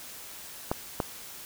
clicks, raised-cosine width 1 ms, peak -12 dBFS, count 2, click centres 0.715 / 1.002 s, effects white hiss -44 dBFS RMS until 1.45 s

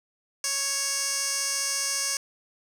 15% pulse tone with band-pass filter, 554.4 Hz, C#5, in tune, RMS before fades -28 dBFS, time 0.44-2.17 s, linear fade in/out 2 ms, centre 7100 Hz, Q 2.9, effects none

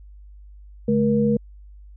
sine tone cluster, 142.2 / 214.3 / 476.1 Hz, C#3 / A3 / A#4, +45 / -45 / +37 cents, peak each -26 / -18 / -21 dBFS, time 0.88-1.37 s, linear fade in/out 5 ms, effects added 50 Hz sine -41 dBFS peak until 1.96 s

